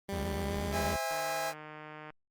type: tone with pitch glide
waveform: 15% pulse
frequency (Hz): 197.8 to 201.7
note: G3 to G3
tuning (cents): +16 to +50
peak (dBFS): -29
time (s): 0.09-0.94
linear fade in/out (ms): 0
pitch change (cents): +34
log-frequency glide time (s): 0.4-0.61
type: tone with vibrato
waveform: sawtooth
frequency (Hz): 77.78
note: D#2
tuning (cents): 0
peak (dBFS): -31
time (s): 0.12-0.97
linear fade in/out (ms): 10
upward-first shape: sine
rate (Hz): 8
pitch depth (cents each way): 210
type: chord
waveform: sawtooth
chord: C augmented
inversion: none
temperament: just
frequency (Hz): 523.3 / 654.1 / 817.6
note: C5 / E5 / G#5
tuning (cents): 0 / -14 / -27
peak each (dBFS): -37 / -32 / -31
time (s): 0.71-1.54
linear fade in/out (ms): 50
type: click train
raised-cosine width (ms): 0.5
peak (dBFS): -31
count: 153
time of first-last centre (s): 1.11-2.103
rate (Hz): 153
effects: Opus 32 kbps